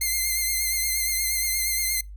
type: tone with vibrato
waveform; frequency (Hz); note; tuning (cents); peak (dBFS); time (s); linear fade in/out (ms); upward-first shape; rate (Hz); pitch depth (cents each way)
5% pulse; 2093; C7; 0; -13; 0.01-2.01; 5; triangle; 8.5; 43
effects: noise-tail reverb RT60 0.2 s tail -25 dB re dry + added 50 Hz sine -37 dBFS peak until 2.16 s